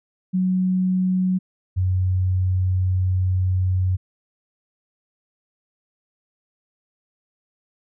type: tone pair in turn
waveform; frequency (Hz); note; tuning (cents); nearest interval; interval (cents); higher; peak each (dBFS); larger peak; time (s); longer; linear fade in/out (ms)
sine; 185 / 92.5; F#3 / F#2; 0 / 0; octave; 1200; first; -17; neither; 0.33-1.39 / 1.76-3.97; second; 20
effects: none